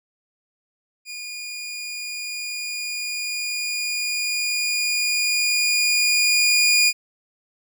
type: tone with level ramp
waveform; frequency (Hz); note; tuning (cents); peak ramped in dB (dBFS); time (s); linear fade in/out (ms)
20% pulse; 2437; D#7; -37; -27 to -9; 1.05-6.93; 50
effects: none